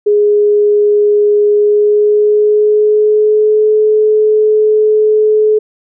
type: tone with pitch glide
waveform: sine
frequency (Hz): 415.3 to 428.7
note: G#4 to A4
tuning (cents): 0 to -45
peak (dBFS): -6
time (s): 0.06-5.59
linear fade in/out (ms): 10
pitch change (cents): +55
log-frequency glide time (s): 1.51-3.71
effects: none